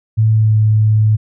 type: tone with pitch glide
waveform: sine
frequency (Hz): 110 to 107.99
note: A2 to A2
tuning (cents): 0 to -32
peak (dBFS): -8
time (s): 0.17-1.17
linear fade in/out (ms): 20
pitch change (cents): -32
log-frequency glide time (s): 0.31-0.57
effects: none